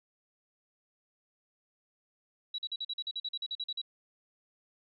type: tone bursts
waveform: sine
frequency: 3900 Hz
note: B7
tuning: 23 cents flat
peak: -33 dBFS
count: 15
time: 2.54-3.816 s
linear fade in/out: 5 ms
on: 44 ms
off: 44 ms
effects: none